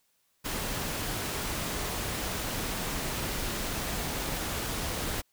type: noise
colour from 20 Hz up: pink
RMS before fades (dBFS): -33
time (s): 0.44-5.22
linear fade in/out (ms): 20
effects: white hiss -72 dBFS RMS until 5.32 s